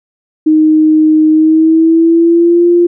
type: tone with pitch glide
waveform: sine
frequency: 311.1 to 347.2 Hz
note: D#4 to F4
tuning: 0 to -10 cents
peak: -4 dBFS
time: 0.46-2.87 s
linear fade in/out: 10 ms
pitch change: +190 cents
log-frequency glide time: 1.3-2.67 s
effects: none